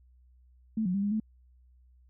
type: tone with pitch steps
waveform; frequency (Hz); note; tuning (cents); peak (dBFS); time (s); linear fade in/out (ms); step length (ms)
sine; 219.6 / 181.4 / 198.7 / 204.2 / 217.3; A3 / F#3 / G3 / G#3 / A3; -3 / -34 / +24 / -29 / -21; -26; 0.77-1.2; 5; 86
effects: added 62 Hz sine -57 dBFS peak until 2.09 s